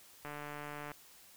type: click train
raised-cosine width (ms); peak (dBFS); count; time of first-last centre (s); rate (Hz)
0.5; -29; 99; 0.25-0.917; 147
effects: white hiss -59 dBFS RMS until 1.36 s